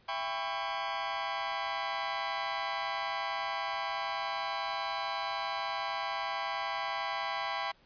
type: chord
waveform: sawtooth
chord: C# half-diminished seventh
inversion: first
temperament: just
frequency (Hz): 665.2 / 798.3 / 997.9 / 1108.7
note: E5 / G5 / B5 / C#6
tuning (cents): +16 / +31 / +18 / 0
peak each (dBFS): -37 / -33 / -34 / -35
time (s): 0.08-7.72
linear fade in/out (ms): 10
effects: pink hiss -64 dBFS RMS until 7.85 s + resampled to 11025 Hz